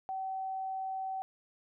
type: tone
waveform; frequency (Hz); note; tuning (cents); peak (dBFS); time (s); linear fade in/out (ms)
sine; 764; G5; -45; -34; 0.09-1.22; 0
effects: none